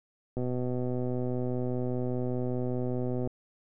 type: click train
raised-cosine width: 2 ms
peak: -20 dBFS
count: 364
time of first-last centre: 0.37-3.274 s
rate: 125 Hz
effects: none